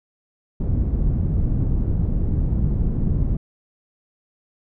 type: low-pass noise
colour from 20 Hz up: pink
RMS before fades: -20 dBFS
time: 0.6-3.37 s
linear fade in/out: 5 ms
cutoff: 170 Hz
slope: 12 dB/octave
effects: none